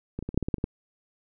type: clicks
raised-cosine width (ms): 3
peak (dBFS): -19 / -23 / -19 / -23 / -7 / -16 / -15 / -11 / -27 / -12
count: 10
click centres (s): 0.19 / 0.226 / 0.29 / 0.344 / 0.376 / 0.427 / 0.485 / 0.542 / 0.583 / 0.641
effects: none